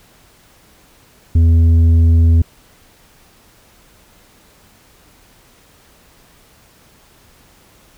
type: tone with tanh clipping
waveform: sine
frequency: 82.7 Hz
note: E2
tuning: 6 cents sharp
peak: -8 dBFS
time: 1.35-2.42 s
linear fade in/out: 5 ms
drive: 6 dB
effects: pink hiss -49 dBFS RMS until 7.97 s